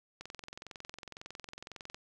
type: click train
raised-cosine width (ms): 0.2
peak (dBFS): -27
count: 39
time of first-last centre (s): 0.21-1.945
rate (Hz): 21.9
effects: none